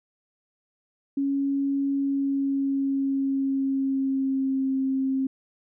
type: tone with pitch glide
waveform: sine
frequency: 277.2 to 266.4 Hz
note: C#4 to C4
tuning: 0 to +31 cents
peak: -22 dBFS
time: 1.17-5.27 s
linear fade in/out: 5 ms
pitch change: -69 cents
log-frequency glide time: 1.95-4.75 s
effects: none